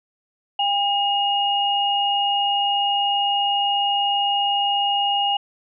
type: tone pair together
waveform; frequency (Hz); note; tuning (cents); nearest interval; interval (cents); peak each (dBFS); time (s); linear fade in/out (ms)
sine; 803 / 2862; G5 / F7; +41 / +42; octave + minor seventh; 2201; -20 / -21; 0.59-5.37; 5
effects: none